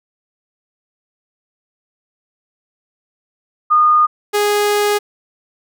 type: tone pair in turn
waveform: sine / sawtooth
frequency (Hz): 1224 / 413.9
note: D#6 / G#4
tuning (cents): -29 / -6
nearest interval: octave + perfect fifth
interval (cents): 1877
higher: first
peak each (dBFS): -8 / -9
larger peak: first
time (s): 3.7-4.07 / 4.33-4.99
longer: second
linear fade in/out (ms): 20
effects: none